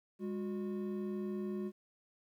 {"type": "tone pair together", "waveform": "triangle", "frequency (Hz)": [204, 363.4], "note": ["G#3", "F#4"], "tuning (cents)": [-31, -31], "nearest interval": "minor seventh", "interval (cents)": 1000, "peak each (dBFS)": [-36, -38], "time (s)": [0.19, 1.72], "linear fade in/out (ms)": 50, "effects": ["12-bit"]}